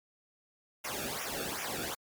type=noise with flanger; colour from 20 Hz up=pink; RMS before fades=-37 dBFS; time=0.84-1.95 s; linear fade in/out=10 ms; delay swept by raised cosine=0.23 to 1.01 ms; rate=2.6 Hz; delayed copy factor=-1; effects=MP3 96 kbps

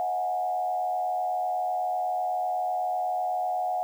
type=tone with frequency modulation; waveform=sine; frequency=730 Hz; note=F#5; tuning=24 cents flat; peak=-25 dBFS; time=0-3.83 s; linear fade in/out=0 ms; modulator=88 Hz; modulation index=0.73; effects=9-bit

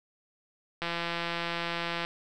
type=click train; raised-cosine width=0.3 ms; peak=-16 dBFS; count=210; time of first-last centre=0.82-2.049 s; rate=170 Hz; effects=none

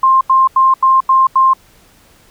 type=tone bursts; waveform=sine; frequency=1056 Hz; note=C6; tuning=16 cents sharp; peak=-6 dBFS; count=6; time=0.03-1.535 s; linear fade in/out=5 ms; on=180 ms; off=85 ms; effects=pink hiss -48 dBFS RMS until 2.3 s

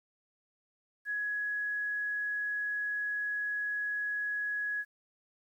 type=tone; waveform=sine; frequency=1676 Hz; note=G#6; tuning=15 cents sharp; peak=-31 dBFS; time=1.05-4.85 s; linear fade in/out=50 ms; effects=11-bit

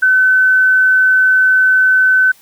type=tone; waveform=sine; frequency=1518 Hz; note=F#6; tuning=44 cents sharp; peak=-7 dBFS; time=0.02-2.32 s; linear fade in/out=10 ms; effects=white hiss -47 dBFS RMS until 2.41 s

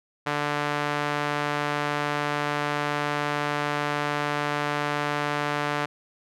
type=tone with band-pass filter; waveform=sawtooth; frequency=146.83 Hz; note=D3; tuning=in tune; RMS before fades=-27 dBFS; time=0.26-5.86 s; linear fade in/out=10 ms; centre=1400 Hz; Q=0.81; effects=none

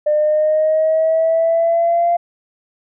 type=exponential sweep; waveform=sine; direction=up; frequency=599 to 693 Hz; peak=-11 dBFS; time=0.06-2.17 s; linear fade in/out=10 ms; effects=tanh soft clip ceiling -7 dBFS

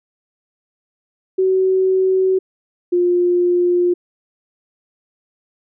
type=tone pair in turn; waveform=sine; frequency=376.9 / 353.8 Hz; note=F#4 / F4; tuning=+32 / +23 cents; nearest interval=minor second; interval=109 cents; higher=first; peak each=-12 dBFS; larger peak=neither; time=1.38-2.39 / 2.92-3.94 s; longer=second; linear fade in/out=10 ms; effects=none

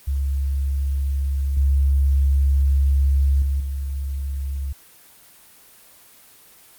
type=tone with level steps; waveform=sine; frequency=68.9 Hz; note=C#2; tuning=10 cents flat; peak=-19 / -14 / -18 / -23 dBFS; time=0.07-4.73 s; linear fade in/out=10 ms; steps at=1.57 / 3.42 / 3.6 s; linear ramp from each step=2 ms; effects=white hiss -49 dBFS RMS until 6.78 s + Opus 24 kbps

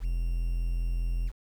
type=tone with quantisation; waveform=triangle; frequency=42.45 Hz; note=F1; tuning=48 cents flat; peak=-24 dBFS; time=0-1.32 s; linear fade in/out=50 ms; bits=9; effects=none

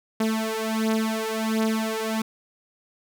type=beating tone pair; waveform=sawtooth; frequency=220 / 221.4 Hz; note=A3 / A3; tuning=0 / +11 cents; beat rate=1.4 Hz; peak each=-22 dBFS; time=0.2-2.22 s; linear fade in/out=5 ms; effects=none

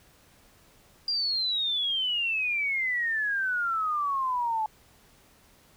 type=exponential sweep; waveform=sine; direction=down; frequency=4833 to 857 Hz; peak=-25 dBFS; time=1.08-4.66 s; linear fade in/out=2 ms; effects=pink hiss -59 dBFS RMS until 5.76 s

